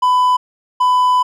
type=tone pair in turn; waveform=triangle; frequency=1000 / 1000 Hz; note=B5 / B5; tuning=+21 / +21 cents; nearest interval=unison; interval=0 cents; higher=neither; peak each=-8 dBFS; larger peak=neither; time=0.02-0.37 / 0.8-1.23 s; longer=second; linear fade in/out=10 ms; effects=none